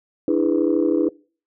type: chord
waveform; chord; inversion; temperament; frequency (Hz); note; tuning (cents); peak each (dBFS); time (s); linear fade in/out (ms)
sine; E dominant seventh; third; just; 296.7 / 329.6 / 412 / 494.4; D4 / E4 / G#4 / B4; +18 / 0 / -14 / +2; -20 / -19 / -23 / -23; 0.28-1.09; 2
effects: noise-tail reverb RT60 0.4 s tail -24 dB re dry + tanh soft clip ceiling -8 dBFS